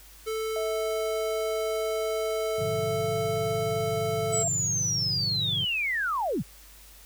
square tone, 440 Hz, A4, in tune, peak -29 dBFS, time 0.26-4.44 s, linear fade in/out 20 ms
sine tone with pitch glide, 650 to 672.9 Hz, E5 to E5, -24 to +35 cents, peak -30 dBFS, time 0.56-4.48 s, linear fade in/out 2 ms, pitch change +59 cents, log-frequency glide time 2.54-3.09 s
triangle chord, G# diminished seventh, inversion none, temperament equal with one note detuned, 103.83 / 123.11 / 146.83 / 174.61 Hz, G#2 / B2 / D3 / F3, 0 / -5 / 0 / 0 cents, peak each -34 / -35 / -35 / -37 dBFS, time 2.58-5.65 s, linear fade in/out 10 ms
sine linear sweep, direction down, 7970 to 84 Hz, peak -25 dBFS, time 4.32-6.43 s, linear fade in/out 20 ms
effects added 50 Hz sine -52 dBFS peak until 7.05 s + white hiss -52 dBFS RMS until 7.05 s

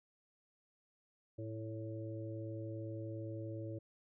harmonic tone with a mistuned harmonic, 110 Hz, A2, in tune, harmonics 1 / 3 / 4 / 5, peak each -43 / -46 / -53 / -49 dBFS, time 1.38-3.79 s, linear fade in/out 10 ms, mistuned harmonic 5, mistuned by +23 cents, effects none

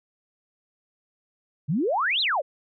sine exponential two-way sweep, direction up then down, 130.3 to 4203 to 490.8 Hz, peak -21 dBFS, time 1.68-2.42 s, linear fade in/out 20 ms, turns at 2.21 s, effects none

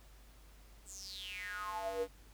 square tone with high-pass filter sweep, 97 Hz, G2, 18 cents flat, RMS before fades -42 dBFS, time 0.85-2.08 s, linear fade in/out 50 ms, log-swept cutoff 8300 to 400 Hz, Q 9.1, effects added 50 Hz sine -57 dBFS peak until 2.33 s + pink hiss -64 dBFS RMS until 2.33 s

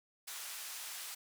white band-pass noise, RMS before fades -45 dBFS, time 0.27-1.15 s, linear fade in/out 10 ms, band 900 to 13000 Hz, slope 12 dB/octave, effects none

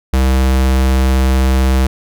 square tone, 65.41 Hz, C2, in tune, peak -10 dBFS, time 0.13-1.87 s, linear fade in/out 5 ms, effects none

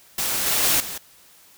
white noise with level steps, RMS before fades -24 / -21 / -19 / -32 dBFS, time 0.18-0.98 s, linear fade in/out 5 ms, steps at 0.46 / 0.63 / 0.8 s, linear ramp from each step 2 ms, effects white hiss -52 dBFS RMS until 1.57 s

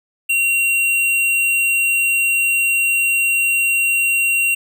sine tone with hard clipping, 2749 Hz, F7, 28 cents flat, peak -15 dBFS, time 0.29-4.55 s, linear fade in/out 10 ms, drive 16 dB, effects none

